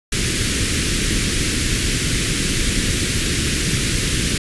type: band-stop noise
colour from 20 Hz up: pink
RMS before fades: -19 dBFS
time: 0.12-4.38 s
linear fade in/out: 5 ms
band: 390 to 1700 Hz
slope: 24 dB/octave
effects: resampled to 24000 Hz